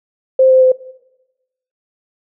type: tone with pitch steps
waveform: sine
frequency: 523.3 / 519.1 / 514.9 Hz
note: C5 / C5 / C5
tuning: 0 / -14 / -28 cents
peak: -6 dBFS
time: 0.39-0.72 s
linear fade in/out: 5 ms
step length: 110 ms
effects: noise-tail reverb RT60 1.0 s tail -19 dB re dry